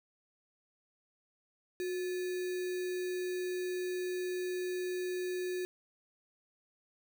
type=tone with sample-and-hold; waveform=sine; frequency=363.6 Hz; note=F#4; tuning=30 cents flat; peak=-33 dBFS; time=1.8-5.65 s; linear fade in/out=0 ms; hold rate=2100 Hz; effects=none